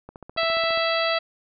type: click train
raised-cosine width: 1 ms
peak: -25 dBFS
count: 11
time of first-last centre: 0.09-0.775 s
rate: 14.6 Hz
type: harmonic tone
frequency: 660 Hz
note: E5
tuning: 2 cents sharp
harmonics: 1 / 2 / 3 / 4 / 5 / 6 / 7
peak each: -24 / -27 / -29 / -30 / -31 / -32 / -32 dBFS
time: 0.37-1.19 s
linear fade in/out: 10 ms
effects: none